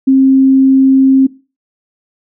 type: tone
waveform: sine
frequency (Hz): 266.6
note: C4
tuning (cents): +33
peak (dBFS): -4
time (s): 0.07-1.27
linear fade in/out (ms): 10
effects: noise-tail reverb RT60 0.3 s tail -18 dB re dry